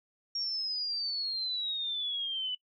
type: exponential sweep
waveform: sine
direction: down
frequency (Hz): 5588 to 2972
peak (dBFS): -31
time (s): 0.35-2.55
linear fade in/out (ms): 5
effects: noise-tail reverb RT60 0.1 s tail -21 dB re dry